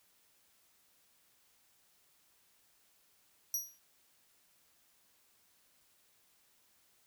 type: tone with exponential decay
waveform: 25% pulse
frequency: 5780 Hz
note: F#8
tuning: 41 cents flat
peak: -25 dBFS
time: 3.54-3.79 s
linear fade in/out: 2 ms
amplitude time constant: 53 ms
effects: white hiss -70 dBFS RMS until 7.06 s